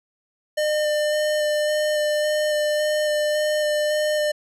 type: tone with vibrato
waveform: square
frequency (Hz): 603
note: D5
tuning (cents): +46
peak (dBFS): -20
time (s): 0.57-4.32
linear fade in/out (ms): 10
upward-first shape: square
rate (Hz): 1.8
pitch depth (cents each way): 9
effects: low-pass 11000 Hz 12 dB/octave